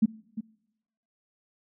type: tone with echo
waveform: sine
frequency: 220 Hz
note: A3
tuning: in tune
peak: -16 dBFS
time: 0.02-0.06 s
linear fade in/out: 10 ms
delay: 350 ms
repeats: 1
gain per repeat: -13 dB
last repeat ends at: 0.41 s
effects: noise-tail reverb RT60 0.9 s tail -23 dB re dry